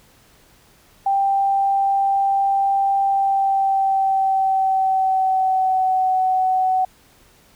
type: tone with pitch glide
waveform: sine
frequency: 787 to 749.3 Hz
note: G5 to F#5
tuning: +7 to +22 cents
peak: -15 dBFS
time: 1.06-6.85 s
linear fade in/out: 5 ms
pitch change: -85 cents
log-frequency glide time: 3.04-6.09 s
effects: pink hiss -53 dBFS RMS until 7.55 s